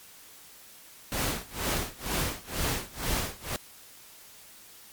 pink noise with tremolo, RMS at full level -28 dBFS, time 1.12-3.56 s, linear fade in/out 0 ms, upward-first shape sine, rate 2.1 Hz, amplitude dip 95%, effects white hiss -51 dBFS RMS until 4.92 s + MP3 96 kbps

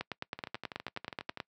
two click trains, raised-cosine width 0.3 ms, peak -24 / -19 dBFS, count 13 / 14, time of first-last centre 0.39-1.374 / 0.01-1.402 s, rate 12.2 / 9.34 Hz, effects noise-tail reverb RT60 0.1 s tail -24 dB re dry + high-pass 100 Hz 12 dB/octave

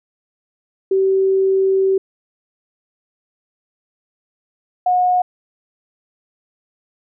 sine tone pair in turn, 384.3 / 725.5 Hz, G4 / F#5, -34 / -34 cents, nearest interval major seventh, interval 1100 cents, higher second, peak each -12 dBFS, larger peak neither, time 0.91-1.98 / 4.86-5.22 s, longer first, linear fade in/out 5 ms, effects none

